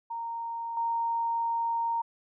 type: tone with level steps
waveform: sine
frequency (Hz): 926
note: A#5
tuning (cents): -12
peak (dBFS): -32 / -26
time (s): 0.1-2.02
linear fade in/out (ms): 10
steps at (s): 0.77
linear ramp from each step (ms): 2
effects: none